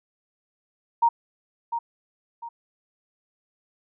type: tone with echo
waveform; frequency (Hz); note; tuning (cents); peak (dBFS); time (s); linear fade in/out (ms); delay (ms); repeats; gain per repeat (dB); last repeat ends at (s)
sine; 932.3; A#5; 0; -15; 1.02-1.09; 10; 700; 2; -9; 2.49
effects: none